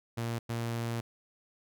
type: tone bursts at uneven times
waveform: sawtooth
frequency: 116.54 Hz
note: A#2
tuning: in tune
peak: -28 dBFS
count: 2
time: 0.17-0.39 / 0.49-1.01 s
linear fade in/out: 10 ms
effects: none